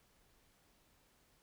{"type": "silence", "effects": ["pink hiss -71 dBFS RMS until 1.42 s"]}